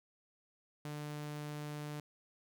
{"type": "tone", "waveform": "sawtooth", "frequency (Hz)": 148.7, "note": "D3", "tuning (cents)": 22, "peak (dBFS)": -37, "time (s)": [0.85, 2], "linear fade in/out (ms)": 2, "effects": []}